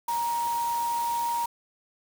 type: tone in noise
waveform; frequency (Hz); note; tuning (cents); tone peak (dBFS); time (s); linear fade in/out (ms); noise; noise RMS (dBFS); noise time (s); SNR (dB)
sine; 941; A#5; +16; -25; 0.08-1.46; 5; white; -39; 0.08-1.46; +11
effects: none